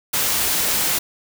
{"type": "noise", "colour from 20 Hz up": "white", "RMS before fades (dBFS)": -20, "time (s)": [0.13, 0.99], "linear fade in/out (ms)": 10, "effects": []}